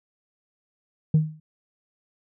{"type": "tone with exponential decay", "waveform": "sine", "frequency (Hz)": 155.56, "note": "D#3", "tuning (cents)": 0, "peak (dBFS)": -10, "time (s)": [1.14, 1.4], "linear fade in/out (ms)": 5, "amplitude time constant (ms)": 55, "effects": ["tanh soft clip ceiling -12 dBFS"]}